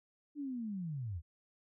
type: linear sweep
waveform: sine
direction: down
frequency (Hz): 300 to 73.42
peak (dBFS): -37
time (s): 0.35-1.22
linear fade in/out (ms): 50
effects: none